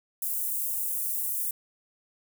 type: high-pass noise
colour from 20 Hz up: white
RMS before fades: -30 dBFS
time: 0.22-1.51 s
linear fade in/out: 2 ms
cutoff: 9400 Hz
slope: 24 dB/octave
effects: none